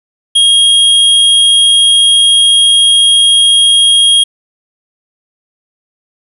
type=tone; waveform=square; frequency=3262 Hz; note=G#7; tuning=32 cents flat; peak=-5 dBFS; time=0.35-4.24 s; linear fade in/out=10 ms; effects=resampled to 32000 Hz + 7-bit